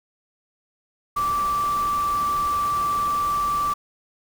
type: tone in noise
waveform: sine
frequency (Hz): 1166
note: D6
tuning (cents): -13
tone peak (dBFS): -20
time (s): 1.16-3.74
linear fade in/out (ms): 10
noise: pink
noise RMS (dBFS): -36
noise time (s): 1.16-3.74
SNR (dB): +13
effects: none